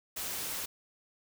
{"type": "noise", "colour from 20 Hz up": "white", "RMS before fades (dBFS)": -37, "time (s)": [0.16, 0.66], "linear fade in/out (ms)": 10, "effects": []}